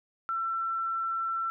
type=tone; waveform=sine; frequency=1344 Hz; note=E6; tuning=33 cents sharp; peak=-28 dBFS; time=0.29-1.5 s; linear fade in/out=0 ms; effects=none